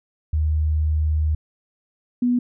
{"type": "tone pair in turn", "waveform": "sine", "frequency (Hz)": [77.1, 244.8], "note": ["D#2", "B3"], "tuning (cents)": [-15, -15], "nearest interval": "octave + minor sixth", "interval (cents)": 2000, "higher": "second", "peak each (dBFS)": [-17, -16], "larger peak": "second", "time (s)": [[0.33, 1.35], [2.22, 2.39]], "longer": "first", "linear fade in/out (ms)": 5, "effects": []}